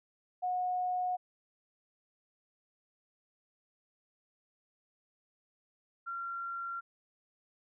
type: tone pair in turn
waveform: sine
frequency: 728 / 1374.3 Hz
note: F#5 / F6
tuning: -28 / -28 cents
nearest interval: major seventh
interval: 1100 cents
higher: second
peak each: -30 / -36 dBFS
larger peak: first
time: 0.42-1.17 / 6.06-6.81 s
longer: neither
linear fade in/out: 20 ms
effects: none